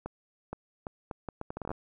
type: accelerating click train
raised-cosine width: 1 ms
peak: -22 dBFS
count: 14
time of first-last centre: 0.06-1.715 s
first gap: 470 ms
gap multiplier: 0.72
effects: none